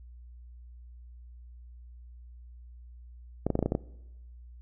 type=clicks; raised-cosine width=2 ms; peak=-13 dBFS; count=8; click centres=3.466 / 3.503 / 3.554 / 3.591 / 3.627 / 3.66 / 3.721 / 3.751 s; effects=noise-tail reverb RT60 1.0 s tail -22 dB re dry + added 60 Hz sine -46 dBFS peak until 4.61 s